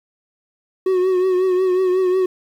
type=tone with vibrato; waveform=triangle; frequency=370 Hz; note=F#4; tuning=in tune; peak=-12 dBFS; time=0.86-2.26 s; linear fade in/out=5 ms; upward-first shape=triangle; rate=5.5 Hz; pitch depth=51 cents each way; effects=8-bit